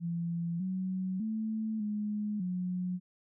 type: tone with pitch steps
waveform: sine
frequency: 169.7 / 186.9 / 219.1 / 209.6 / 181.3 Hz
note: F3 / F#3 / A3 / G#3 / F#3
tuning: -49 / +18 / -7 / +16 / -35 cents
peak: -31 dBFS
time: 0-3 s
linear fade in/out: 50 ms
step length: 600 ms
effects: none